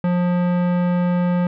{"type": "tone with tanh clipping", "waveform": "sine", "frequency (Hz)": 177.3, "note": "F3", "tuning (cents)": 26, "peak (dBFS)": -18, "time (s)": [0.04, 1.47], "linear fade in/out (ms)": 2, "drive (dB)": 18, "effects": []}